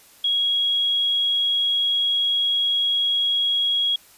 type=tone; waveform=sine; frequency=3310 Hz; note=G#7; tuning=6 cents flat; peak=-18 dBFS; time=0.24-3.96 s; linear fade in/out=5 ms; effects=white hiss -51 dBFS RMS until 4.17 s + resampled to 32000 Hz